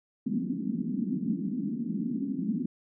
white band-pass noise, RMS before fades -31 dBFS, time 0.26-2.66 s, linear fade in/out 5 ms, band 180 to 270 Hz, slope 48 dB/octave, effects none

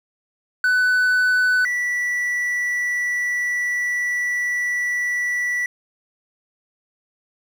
triangle tone pair in turn, 1498 / 1958.1 Hz, F#6 / B6, +21 / -15 cents, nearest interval perfect fourth, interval 464 cents, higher second, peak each -13 / -18 dBFS, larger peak first, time 0.64-1.65 / 1.65-5.66 s, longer second, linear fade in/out 2 ms, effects 8-bit

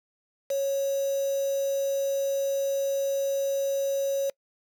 sine tone with quantisation, 550 Hz, C#5, 14 cents flat, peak -24 dBFS, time 0.5-4.3 s, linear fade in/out 5 ms, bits 6, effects noise-tail reverb RT60 0.1 s tail -26 dB re dry

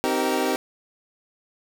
25% pulse chord, C minor seventh, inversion none, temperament equal with one note detuned, 261.6 / 311.1 / 385.7 / 466.2 Hz, C4 / Eb4 / G4 / Bb4, 0 / 0 / -28 / 0 cents, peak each -23 / -24 / -22 / -25 dBFS, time 0.04-0.56 s, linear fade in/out 0 ms, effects none

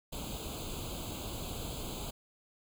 pink noise with comb filter, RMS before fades -40 dBFS, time 0.12-2.11 s, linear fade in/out 10 ms, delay 0.27 ms, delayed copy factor +1, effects none

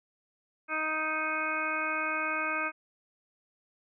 harmonic tone, 312.2 Hz, D#4, 6 cents sharp, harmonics 1 / 2 / 3 / 4 / 5 / 7 / 8, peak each -41 / -39 / -41 / -34 / -34 / -36 / -36 dBFS, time 0.68-2.72 s, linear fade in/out 50 ms, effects none

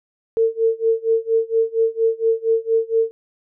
sine tone with tremolo, 451.8 Hz, A4, 46 cents sharp, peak -12 dBFS, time 0.37-3.11 s, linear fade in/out 0 ms, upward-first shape sine, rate 4.3 Hz, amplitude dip 95%, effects none

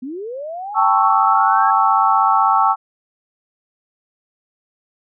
sine linear sweep, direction up, 240.1 to 1661.2 Hz, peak -25 dBFS, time 0.02-1.71 s, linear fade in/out 10 ms
sine chord, A dominant seventh, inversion third, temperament equal with one note detuned, 784 / 880 / 1113.9 / 1318.5 Hz, G5 / A5 / C#6 / E6, 0 / 0 / +8 / 0 cents, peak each -17 dBFS, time 0.74-2.76 s, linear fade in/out 50 ms
effects none

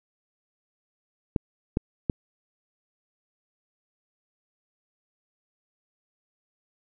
clicks, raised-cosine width 3 ms, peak -10 dBFS, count 3, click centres 1.362 / 1.771 / 2.098 s, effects none

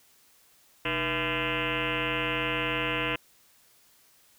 sine tone with frequency modulation, 1546 Hz, G6, 24 cents flat, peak -26 dBFS, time 0.85-3.16 s, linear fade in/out 5 ms, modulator 177 Hz, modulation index 7.9, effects white hiss -61 dBFS RMS until 4.38 s

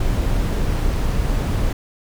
brown noise, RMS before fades -19 dBFS, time 0-1.73 s, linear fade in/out 5 ms, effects none

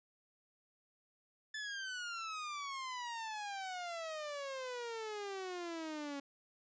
sawtooth exponential sweep, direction down, 1749 to 277.2 Hz, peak -37 dBFS, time 1.54-6.2 s, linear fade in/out 5 ms, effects resampled to 16000 Hz

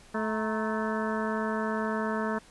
harmonic tone with a mistuned harmonic, 218 Hz, A3, 16 cents flat, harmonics 1 / 2 / 3 / 4 / 5 / 6 / 7 / 8, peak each -31 / -34 / -36 / -37 / -38 / -39 / -39 / -40 dBFS, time 0.14-2.39 s, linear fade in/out 10 ms, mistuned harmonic 4, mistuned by +110 cents, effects pink hiss -55 dBFS RMS until 2.5 s + resampled to 24000 Hz

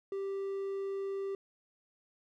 triangle tone, 392 Hz, G4, in tune, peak -32 dBFS, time 0.12-1.35 s, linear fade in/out 2 ms, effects none

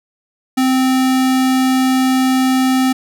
square tone, 260 Hz, C4, 11 cents flat, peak -12 dBFS, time 0.57-2.93 s, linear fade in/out 10 ms, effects none

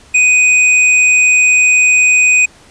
square tone, 2494 Hz, D#7, 3 cents sharp, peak -7 dBFS, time 0.14-2.46 s, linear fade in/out 10 ms, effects pink hiss -43 dBFS RMS until 2.7 s + resampled to 22050 Hz

